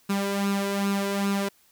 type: tone with flanger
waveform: sawtooth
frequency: 198.9 Hz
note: G3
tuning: 25 cents sharp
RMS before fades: -26 dBFS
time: 0.09-1.49 s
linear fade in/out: 10 ms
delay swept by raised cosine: 0.75 to 2.05 ms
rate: 2.5 Hz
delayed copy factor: +0.6
effects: white hiss -61 dBFS RMS until 1.71 s